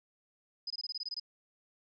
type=tone bursts; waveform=sine; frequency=5000 Hz; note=D#8; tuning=8 cents sharp; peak=-35 dBFS; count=10; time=0.67-1.198 s; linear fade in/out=5 ms; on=33 ms; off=22 ms; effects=none